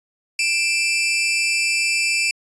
sawtooth tone pair together, 2364 / 2637 Hz, D7 / E7, +11 / 0 cents, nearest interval major second, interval 189 cents, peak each -17 dBFS, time 0.39-2.31 s, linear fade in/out 2 ms, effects resampled to 22050 Hz

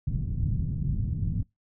white low-pass noise, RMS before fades -28 dBFS, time 0.07-1.43 s, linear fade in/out 5 ms, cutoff 150 Hz, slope 24 dB/octave, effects noise-tail reverb RT60 0.2 s tail -25 dB re dry

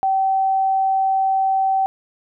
sine tone, 770 Hz, G5, 31 cents flat, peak -15 dBFS, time 0.03-1.86 s, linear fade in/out 0 ms, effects none

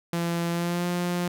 sawtooth tone with pitch glide, 170.2 to 176.2 Hz, F3 to F3, -44 to +16 cents, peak -21 dBFS, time 0.13-1.28 s, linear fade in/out 2 ms, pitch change +60 cents, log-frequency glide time 0.51-0.87 s, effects none

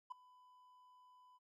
triangle tone with ADSR envelope, 1000 Hz, B5, 21 cents sharp, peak -38 dBFS, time 0.1-1.39 s, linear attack 16 ms, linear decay 8 ms, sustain -23 dB, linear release 29 ms, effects tanh soft clip ceiling -39 dBFS

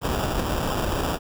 pink noise with sample-and-hold, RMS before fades -25 dBFS, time 0.01-1.19 s, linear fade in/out 50 ms, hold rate 2100 Hz, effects none

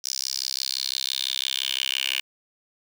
10% pulse tone with high-pass filter sweep, 65.9 Hz, C2, 13 cents sharp, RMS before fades -28 dBFS, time 0.04-2.21 s, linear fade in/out 5 ms, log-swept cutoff 5500 to 2700 Hz, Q 5.1, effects none

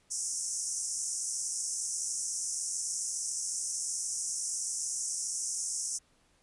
pink band-pass noise, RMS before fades -35 dBFS, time 0.1-5.99 s, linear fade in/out 20 ms, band 5500 to 10000 Hz, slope 96 dB/octave, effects pink hiss -68 dBFS RMS until 6.42 s + resampled to 24000 Hz

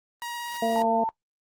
sawtooth tone with vibrato, 950 Hz, A#5, 33 cents sharp, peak -28 dBFS, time 0.22-0.82 s, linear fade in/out 0 ms, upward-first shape square, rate 17 Hz, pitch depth 8 cents each way
white noise with exponential growth, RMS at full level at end -41 dBFS, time 0.27-0.57 s, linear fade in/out 0 ms, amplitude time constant 65 ms
harmonic tone, 227.8 Hz, A#3, 40 cents flat, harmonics 1 / 2 / 3, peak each -28 / -28 / -24 dBFS, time 0.62-1.04 s, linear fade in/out 5 ms
sine tone, 897 Hz, A5, 33 cents sharp, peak -24 dBFS, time 0.76-1.09 s, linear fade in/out 0 ms
effects noise-tail reverb RT60 0.1 s tail -21 dB re dry + Opus 24 kbps

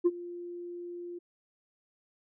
sine tone with ADSR envelope, 349.4 Hz, F4, 1 cent sharp, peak -17 dBFS, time 0.04-1.19 s, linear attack 23 ms, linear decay 39 ms, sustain -21 dB, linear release 12 ms, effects tanh soft clip ceiling -18 dBFS

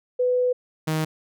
sine / sawtooth tone pair in turn, 498.3 / 156.95 Hz, B4 / D#3, +15 / +15 cents, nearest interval octave + minor sixth, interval 2000 cents, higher first, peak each -18 dBFS, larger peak neither, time 0.19-0.53 / 0.87-1.05 s, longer first, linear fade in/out 10 ms, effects none

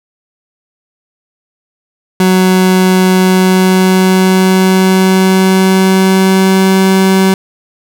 30% pulse tone with pitch glide, 185.8 to 190.58 Hz, F#3 to G3, +7 to -49 cents, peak -3 dBFS, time 2.2-7.34 s, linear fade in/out 2 ms, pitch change +44 cents, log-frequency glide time 3.15-6.77 s, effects none

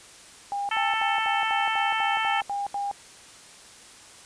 sine tone bursts, 806 Hz, G5, 48 cents sharp, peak -26 dBFS, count 10, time 0.52-2.913 s, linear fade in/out 0 ms, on 170 ms, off 77 ms
harmonic tone, 442.2 Hz, A4, 9 cents sharp, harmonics 2 / 3 / 4 / 5 / 6 / 7, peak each -28 / -30 / -31 / -32 / -33 / -33 dBFS, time 0.71-2.41 s, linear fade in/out 5 ms
effects white hiss -48 dBFS RMS until 4.25 s + resampled to 22050 Hz

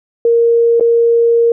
sine tone with dropouts, 466.2 Hz, A#4, in tune, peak -7 dBFS, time 0.25-1.52 s, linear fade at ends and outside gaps 2 ms, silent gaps 0.798-0.808 s, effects none

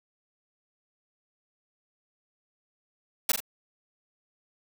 white noise with echo, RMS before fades -22 dBFS, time 3.29-3.32 s, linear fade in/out 5 ms, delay 42 ms, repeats 2, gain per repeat -6 dB, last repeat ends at 3.404 s, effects none

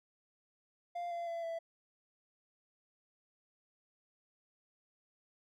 triangle tone with pitch steps, 697 / 685.8 / 674.8 / 664 Hz, F5 / F5 / E5 / E5, -4 / -32 / +40 / +12 cents, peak -35 dBFS, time 0.95-1.59 s, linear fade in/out 10 ms, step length 160 ms, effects none

